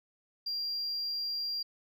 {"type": "tone", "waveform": "sine", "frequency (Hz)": 4763, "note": "D8", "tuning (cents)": 24, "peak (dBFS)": -30, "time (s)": [0.46, 1.63], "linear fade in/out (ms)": 10, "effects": ["tanh soft clip ceiling -30 dBFS"]}